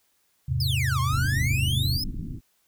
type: chord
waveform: sine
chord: E augmented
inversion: none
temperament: equal with one note detuned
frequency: 81.41 / 103.83 / 130.81 Hz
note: E2 / G#2 / B#2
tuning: -21 / 0 / 0 cents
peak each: -28 / -29 / -25 dBFS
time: 0.48-1.97 s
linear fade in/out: 10 ms
type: exponential two-way sweep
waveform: 45% pulse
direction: down then up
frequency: 5274 to 1043 to 5274 Hz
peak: -27 dBFS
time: 0.6-2.04 s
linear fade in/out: 5 ms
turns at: 1 s
type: low-pass noise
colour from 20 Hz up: pink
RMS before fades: -33 dBFS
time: 1.09-2.41 s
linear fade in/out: 50 ms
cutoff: 300 Hz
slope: 48 dB/octave
effects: white hiss -68 dBFS RMS until 2.67 s